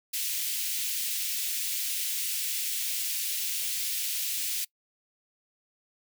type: high-pass noise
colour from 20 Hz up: white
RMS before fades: -31 dBFS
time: 0.13-4.65 s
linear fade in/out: 10 ms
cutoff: 2300 Hz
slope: 24 dB/octave
effects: noise-tail reverb RT60 0.1 s tail -24 dB re dry